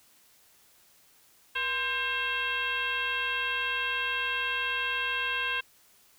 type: tone with frequency modulation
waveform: sine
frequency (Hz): 2141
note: C7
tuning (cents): +39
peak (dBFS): -27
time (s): 1.55-5.61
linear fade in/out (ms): 10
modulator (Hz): 552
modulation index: 2
effects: white hiss -61 dBFS RMS until 6.18 s